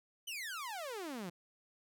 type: exponential sweep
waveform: sawtooth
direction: down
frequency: 3100 to 164.81 Hz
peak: -37 dBFS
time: 0.27-1.3 s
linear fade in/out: 10 ms
effects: none